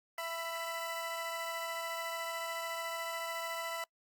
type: tone pair together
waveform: 20% pulse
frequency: 666 / 992.1 Hz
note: E5 / B5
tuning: +18 / +8 cents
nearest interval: perfect fifth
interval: 690 cents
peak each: -34 / -36 dBFS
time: 0.18-3.84 s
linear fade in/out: 2 ms
effects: noise-tail reverb RT60 0.1 s tail -25 dB re dry + Opus 48 kbps